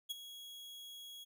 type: tone with ADSR envelope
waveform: 40% pulse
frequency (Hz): 3322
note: G#7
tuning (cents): 0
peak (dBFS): -35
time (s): 0.09-1.25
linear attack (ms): 20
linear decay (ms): 18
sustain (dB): -13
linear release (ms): 22
effects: none